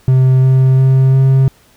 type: tone with pitch steps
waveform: triangle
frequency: 130.1 / 131.23 / 132.37 / 133.53 Hz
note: C3 / C3 / C3 / C3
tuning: -9 / +6 / +20 / +36 cents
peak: -4 dBFS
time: 0.08-1.48 s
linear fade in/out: 0 ms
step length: 350 ms
effects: pink hiss -49 dBFS RMS until 1.76 s